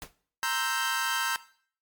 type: noise with exponential decay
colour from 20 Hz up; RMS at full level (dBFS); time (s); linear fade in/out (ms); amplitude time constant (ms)
pink; -35; 0.02-0.13; 1; 23
type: chord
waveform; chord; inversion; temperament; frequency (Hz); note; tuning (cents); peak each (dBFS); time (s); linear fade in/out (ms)
sawtooth; C dominant seventh; third; equal; 932.3 / 1046.5 / 1318.5 / 1568; Bb5 / C6 / E6 / G6; 0 / 0 / 0 / 0; -29 / -32 / -30 / -26; 0.43-1.36; 0
effects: noise-tail reverb RT60 0.5 s tail -17 dB re dry + MP3 96 kbps